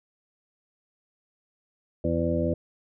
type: harmonic tone with a mistuned harmonic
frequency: 84 Hz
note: E2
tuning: 33 cents sharp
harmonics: 1 / 2 / 3 / 4 / 6 / 7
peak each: -30 / -30 / -30 / -30 / -30 / -30 dBFS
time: 2.04-2.54 s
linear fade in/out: 5 ms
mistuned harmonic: 1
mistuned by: +20 cents
effects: none